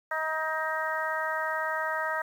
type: harmonic tone with a mistuned harmonic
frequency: 315.9 Hz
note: D#4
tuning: 26 cents sharp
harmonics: 2 / 3 / 4 / 5 / 6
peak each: -34 / -34 / -34 / -34 / -34 dBFS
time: 0.11-2.22 s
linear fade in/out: 5 ms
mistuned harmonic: 6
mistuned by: -19 cents
effects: 9-bit

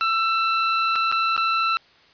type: tone with dropouts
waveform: sawtooth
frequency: 1334 Hz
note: E6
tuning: 20 cents sharp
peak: -15 dBFS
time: 0.01-1.77 s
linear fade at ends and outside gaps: 0 ms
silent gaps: 0.956-0.96 / 1.116-1.124 / 1.365-1.377 s
effects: white hiss -54 dBFS RMS until 2.13 s + resampled to 11025 Hz

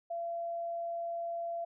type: tone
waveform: sine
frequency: 680 Hz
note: F5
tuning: 46 cents flat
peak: -34 dBFS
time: 0.1-1.65 s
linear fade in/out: 10 ms
effects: none

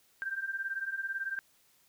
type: beating tone pair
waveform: sine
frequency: 1564 / 1582 Hz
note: G6 / G6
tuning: -4 / +15 cents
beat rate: 18 Hz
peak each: -38 / -35 dBFS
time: 0.22-1.39 s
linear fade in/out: 0 ms
effects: white hiss -67 dBFS RMS until 1.88 s

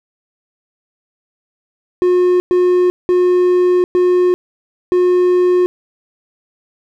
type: tone bursts at uneven times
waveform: triangle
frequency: 360 Hz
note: F#4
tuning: 47 cents flat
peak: -7 dBFS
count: 5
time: 2.02-2.4 / 2.51-2.9 / 3.09-3.84 / 3.95-4.34 / 4.92-5.66 s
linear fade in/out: 0 ms
effects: none

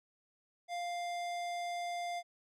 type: tone with hard clipping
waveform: sine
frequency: 699 Hz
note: F5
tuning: 1 cent sharp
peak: -38 dBFS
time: 0.68-2.23 s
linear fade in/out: 50 ms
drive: 17 dB
effects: none

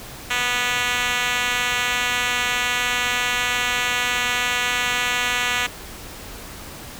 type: tone with band-pass filter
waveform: 5% pulse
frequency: 245.6 Hz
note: B3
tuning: 9 cents flat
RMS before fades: -22 dBFS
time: 0.3-5.67 s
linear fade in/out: 10 ms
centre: 3100 Hz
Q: 0.63
effects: pink hiss -37 dBFS RMS until 6.99 s

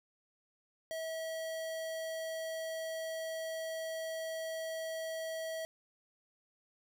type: tone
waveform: square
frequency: 646 Hz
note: E5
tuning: 35 cents flat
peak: -38 dBFS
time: 0.91-5.65 s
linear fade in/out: 0 ms
effects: none

